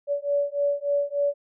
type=beating tone pair; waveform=sine; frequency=570 / 573.4 Hz; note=C#5 / D5; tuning=+48 / -42 cents; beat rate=3.4 Hz; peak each=-25 dBFS; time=0.07-1.34 s; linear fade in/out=50 ms; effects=none